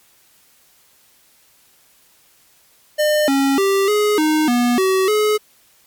square tone with pitch steps, 604 / 274.1 / 392 / 418.7 / 309.1 / 242.5 / 379.2 / 424.6 Hz, D5 / C#4 / G4 / G#4 / D#4 / B3 / F#4 / G#4, +48 / -19 / 0 / +14 / -11 / -31 / +43 / +38 cents, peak -14 dBFS, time 2.98-5.38 s, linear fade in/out 20 ms, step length 300 ms, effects white hiss -54 dBFS RMS until 5.86 s + MP3 96 kbps

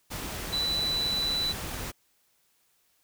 sine tone in noise, 3974 Hz, B7, 10 cents sharp, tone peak -26 dBFS, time 0.52-1.53 s, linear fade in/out 20 ms, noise pink, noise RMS -36 dBFS, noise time 0.1-1.92 s, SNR +7 dB, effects white hiss -69 dBFS RMS until 3.03 s

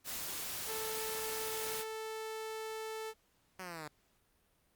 white noise, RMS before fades -41 dBFS, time 0.04-1.85 s, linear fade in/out 50 ms
sawtooth tone, 440 Hz, A4, in tune, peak -36 dBFS, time 0.66-3.14 s, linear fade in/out 50 ms
5% pulse linear sweep, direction down, 190 to 146.83 Hz, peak -32 dBFS, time 3.59-3.88 s, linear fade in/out 2 ms
effects pink hiss -73 dBFS RMS until 4.75 s + Opus 48 kbps

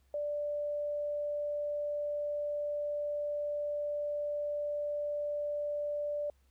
sine tone, 587.3 Hz, D5, in tune, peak -32 dBFS, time 0.14-6.3 s, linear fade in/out 2 ms, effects added 66 Hz sine -65 dBFS peak until 6.5 s + pink hiss -75 dBFS RMS until 6.5 s

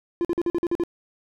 triangle tone bursts, 344.8 Hz, F4, 22 cents flat, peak -18 dBFS, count 8, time 0.21-0.836 s, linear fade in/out 0 ms, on 38 ms, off 46 ms, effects none

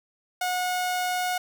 sawtooth tone, 727 Hz, F#5, 31 cents flat, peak -21 dBFS, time 0.41-1.38 s, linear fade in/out 5 ms, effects 8-bit

